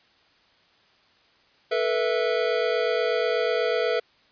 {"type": "chord", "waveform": "square", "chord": "A suspended second", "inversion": "none", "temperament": "equal with one note detuned", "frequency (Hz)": [440, 488.2, 659.3], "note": ["A4", "B4", "E5"], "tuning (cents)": [0, -20, 0], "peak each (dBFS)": [-27, -26, -28], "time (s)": [1.71, 4], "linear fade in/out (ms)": 10, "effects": ["white hiss -60 dBFS RMS until 4.31 s", "resampled to 11025 Hz"]}